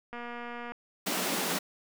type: click train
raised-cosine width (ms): 0.5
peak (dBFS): -26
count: 142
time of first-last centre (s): 0.13-0.72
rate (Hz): 239
type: high-pass noise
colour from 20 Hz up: pink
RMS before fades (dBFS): -31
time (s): 1.06-1.59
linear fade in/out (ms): 10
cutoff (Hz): 170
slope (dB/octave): 96
effects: none